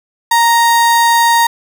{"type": "tone", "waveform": "35% pulse", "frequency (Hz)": 932.3, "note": "A#5", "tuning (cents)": 0, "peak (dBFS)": -6, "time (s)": [0.31, 1.47], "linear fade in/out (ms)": 5, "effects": []}